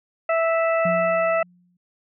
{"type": "harmonic tone", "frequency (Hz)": 658, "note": "E5", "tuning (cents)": -3, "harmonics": [1, 2, 3, 4], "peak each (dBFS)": [-19, -25, -29, -31], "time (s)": [0.29, 1.43], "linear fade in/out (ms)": 5}
{"type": "tone with exponential decay", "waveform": "sine", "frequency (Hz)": 177.7, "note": "F3", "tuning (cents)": 30, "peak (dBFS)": -23, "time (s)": [0.85, 1.77], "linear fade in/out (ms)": 5, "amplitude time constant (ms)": 200}
{"effects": []}